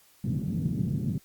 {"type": "band-pass noise", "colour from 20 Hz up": "white", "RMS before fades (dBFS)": -29, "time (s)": [0.24, 1.18], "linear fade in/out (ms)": 2, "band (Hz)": [110, 190], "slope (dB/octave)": 24, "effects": ["white hiss -60 dBFS RMS until 1.24 s", "Opus 48 kbps"]}